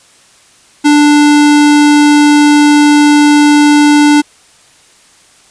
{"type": "tone", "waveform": "square", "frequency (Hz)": 294.4, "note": "D4", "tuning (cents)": 4, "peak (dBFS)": -4, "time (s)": [0.84, 4.22], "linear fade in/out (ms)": 20, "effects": ["white hiss -44 dBFS RMS until 5.5 s", "resampled to 22050 Hz"]}